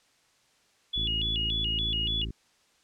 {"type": "tone with vibrato", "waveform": "sine", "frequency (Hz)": 3136, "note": "G7", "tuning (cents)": 0, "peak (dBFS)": -27, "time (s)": [0.93, 2.25], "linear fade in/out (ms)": 10, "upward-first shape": "square", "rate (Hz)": 3.5, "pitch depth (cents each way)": 150}
{"type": "harmonic tone", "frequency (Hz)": 55, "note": "A1", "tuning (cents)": 0, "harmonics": [1, 2, 3, 4, 5, 6, 7], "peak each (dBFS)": [-33, -39, -43, -45, -47, -49, -50], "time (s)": [0.96, 2.31], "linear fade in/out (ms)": 5}
{"effects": ["white hiss -65 dBFS RMS until 2.83 s", "low-pass 7000 Hz 12 dB/octave"]}